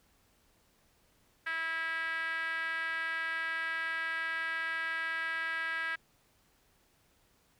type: tone with band-pass filter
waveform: 5% pulse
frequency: 325.8 Hz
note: E4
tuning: 20 cents flat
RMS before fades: -35 dBFS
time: 1.46-5.96 s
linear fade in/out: 10 ms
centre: 1700 Hz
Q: 4.9
effects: pink hiss -69 dBFS RMS until 7.59 s